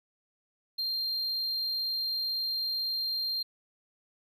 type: tone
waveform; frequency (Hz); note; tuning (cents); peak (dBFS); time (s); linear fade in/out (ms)
triangle; 4186; C8; 0; -28; 0.78-3.43; 10
effects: none